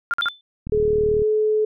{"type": "tone bursts", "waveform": "sine", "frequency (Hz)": 1400, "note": "F6", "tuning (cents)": 4, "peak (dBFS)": -18, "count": 3, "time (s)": [0.11, 0.285], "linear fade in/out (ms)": 0, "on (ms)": 27, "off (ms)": 47}
{"type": "tone with exponential decay", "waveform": "sine", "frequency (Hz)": 3520, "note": "A7", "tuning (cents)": 0, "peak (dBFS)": -17, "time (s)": [0.22, 0.41], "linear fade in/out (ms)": 2, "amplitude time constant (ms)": 41}
{"type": "click train", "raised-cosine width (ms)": 5, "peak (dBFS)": -18, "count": 22, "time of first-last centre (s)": [0.67, 1.22], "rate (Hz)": 38.2}
{"type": "tone with pitch glide", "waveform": "sine", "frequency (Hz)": [424.8, 429.5], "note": ["G#4", "A4"], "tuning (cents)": [39, -42], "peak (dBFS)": -16, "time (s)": [0.72, 1.65], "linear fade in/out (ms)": 5, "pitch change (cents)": 19, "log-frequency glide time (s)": [1.2, 1.26]}
{"effects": []}